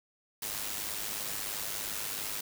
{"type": "noise with amplitude modulation", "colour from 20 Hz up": "white", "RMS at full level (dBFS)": -34, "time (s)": [0.42, 2.41], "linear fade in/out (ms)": 5, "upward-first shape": "sine", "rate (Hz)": 103, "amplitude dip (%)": 55, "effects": []}